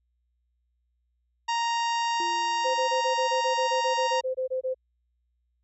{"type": "harmonic tone", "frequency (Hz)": 932.3, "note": "A#5", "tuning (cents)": 0, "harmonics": [1, 2, 3, 4, 5, 6, 7, 8], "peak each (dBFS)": [-25, -35, -35, -40, -40, -40, -46, -47], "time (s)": [1.48, 4.21], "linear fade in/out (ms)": 10}
{"type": "tone with exponential decay", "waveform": "sine", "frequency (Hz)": 345.6, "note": "F4", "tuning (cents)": -18, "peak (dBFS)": -34, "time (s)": [2.2, 3.4], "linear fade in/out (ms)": 1, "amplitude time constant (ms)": 260}
{"type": "tone bursts", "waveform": "sine", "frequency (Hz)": 517, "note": "C5", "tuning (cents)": -21, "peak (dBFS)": -25, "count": 16, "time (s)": [2.64, 4.745], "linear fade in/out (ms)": 20, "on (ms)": 110, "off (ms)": 23}
{"effects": ["added 60 Hz sine -70 dBFS peak until 5.63 s"]}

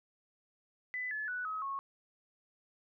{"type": "tone with pitch steps", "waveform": "sine", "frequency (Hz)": [2000, 1721.1, 1481.1, 1274.6, 1096.8], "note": ["B6", "A6", "F#6", "D#6", "C#6"], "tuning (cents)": [21, -39, 1, 41, -19], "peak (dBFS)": -35, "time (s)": [0.94, 1.79], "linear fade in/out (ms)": 0, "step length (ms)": 170, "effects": []}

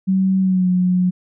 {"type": "tone with pitch glide", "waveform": "sine", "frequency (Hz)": [190, 181.52], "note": ["F#3", "F#3"], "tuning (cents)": [46, -33], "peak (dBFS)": -13, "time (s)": [0.07, 1.11], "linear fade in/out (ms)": 20, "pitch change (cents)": -79, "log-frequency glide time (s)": [0.4, 0.69], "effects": []}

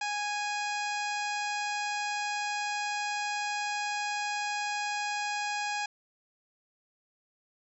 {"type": "harmonic tone", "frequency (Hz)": 828, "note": "G#5", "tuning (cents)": -5, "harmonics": [1, 2, 3, 4, 5, 6, 7, 8, 9], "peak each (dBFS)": [-33, -37, -37, -45, -45, -43, -48, -47, -47], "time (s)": [0.01, 5.86], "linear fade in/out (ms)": 5, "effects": []}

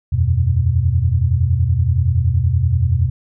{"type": "chord", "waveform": "sine", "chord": "E suspended second", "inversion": "none", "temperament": "equal with one note detuned", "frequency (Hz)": [81.84, 92.5, 123.47], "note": ["E2", "F#2", "B2"], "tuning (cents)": [-12, 0, 0], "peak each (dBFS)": -17, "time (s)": [0.12, 3.1], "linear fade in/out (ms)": 10, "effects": []}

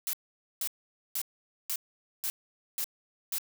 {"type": "noise bursts", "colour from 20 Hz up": "blue", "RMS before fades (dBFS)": -32, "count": 7, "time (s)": [0.07, 3.384], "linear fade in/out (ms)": 0, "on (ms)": 62, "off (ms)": 480, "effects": []}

